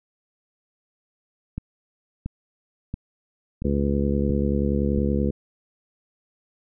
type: click train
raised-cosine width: 5 ms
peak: -16 dBFS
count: 6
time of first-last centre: 1.58-4.981 s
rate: 1.47 Hz
type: harmonic tone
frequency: 70.4 Hz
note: C#2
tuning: 27 cents sharp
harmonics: 1 / 2 / 3 / 4 / 5 / 6 / 7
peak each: -25 / -28 / -24 / -31 / -30 / -32 / -30 dBFS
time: 3.64-5.31 s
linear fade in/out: 10 ms
effects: none